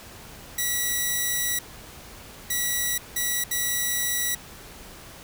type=tone bursts at uneven times; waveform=5% pulse; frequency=1945 Hz; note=B6; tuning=27 cents flat; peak=-13 dBFS; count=4; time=0.58-1.59 / 2.5-2.98 / 3.16-3.44 / 3.51-4.35 s; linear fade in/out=5 ms; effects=pink hiss -44 dBFS RMS until 5.23 s